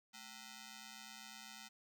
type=ring-modulated tone; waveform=5% pulse; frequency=560 Hz; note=C#5; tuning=18 cents sharp; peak=-37 dBFS; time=0.13-1.69 s; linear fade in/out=20 ms; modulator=344 Hz; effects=none